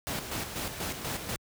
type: noise with tremolo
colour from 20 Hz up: pink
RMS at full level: -33 dBFS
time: 0.07-1.36 s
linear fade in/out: 0 ms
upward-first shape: square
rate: 4.1 Hz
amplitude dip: 50%
effects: high-pass 60 Hz 12 dB/octave